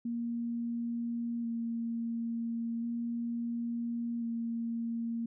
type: tone with vibrato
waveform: sine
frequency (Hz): 233.1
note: A#3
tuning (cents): 0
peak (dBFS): -32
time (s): 0.05-5.26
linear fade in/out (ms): 5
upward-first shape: square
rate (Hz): 0.36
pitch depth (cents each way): 13
effects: none